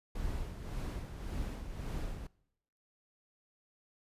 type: noise with tremolo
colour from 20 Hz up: brown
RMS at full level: -37 dBFS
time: 0.15-2.27 s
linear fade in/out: 5 ms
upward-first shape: sine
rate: 1.8 Hz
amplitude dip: 55%
effects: noise-tail reverb RT60 0.8 s tail -23 dB re dry + resampled to 32000 Hz